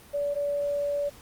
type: tone pair in turn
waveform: sine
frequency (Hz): 575 / 575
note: D5 / D5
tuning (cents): -37 / -37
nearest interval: unison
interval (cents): 0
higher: neither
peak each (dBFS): -25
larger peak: neither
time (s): 0.13-0.35 / 0.35-1.1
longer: second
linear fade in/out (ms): 20
effects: pink hiss -51 dBFS RMS until 1.21 s + Opus 32 kbps